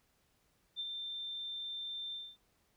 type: tone with ADSR envelope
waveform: sine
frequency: 3576 Hz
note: A7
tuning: 27 cents sharp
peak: -35 dBFS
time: 0.76-2.37 s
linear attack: 38 ms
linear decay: 41 ms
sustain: -4 dB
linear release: 240 ms
effects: pink hiss -74 dBFS RMS until 2.76 s